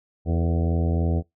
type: harmonic tone with a mistuned harmonic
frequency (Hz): 83.4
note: E2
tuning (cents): +21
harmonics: 1 / 2 / 3 / 4 / 5 / 6 / 7 / 8 / 9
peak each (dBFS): -21 / -27 / -31 / -33 / -35 / -37 / -38 / -39 / -40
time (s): 0.25-1.23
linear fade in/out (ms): 50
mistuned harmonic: 5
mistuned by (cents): +55
effects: noise-tail reverb RT60 0.2 s tail -26 dB re dry